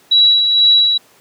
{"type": "tone with tremolo", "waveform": "sine", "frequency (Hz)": 3905, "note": "B7", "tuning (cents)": -20, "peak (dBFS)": -6, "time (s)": [0.11, 0.98], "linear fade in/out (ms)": 10, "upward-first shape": "sine", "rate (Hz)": 2.1, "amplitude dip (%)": 45, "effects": ["pink hiss -49 dBFS RMS until 1.2 s", "high-pass 200 Hz 12 dB/octave"]}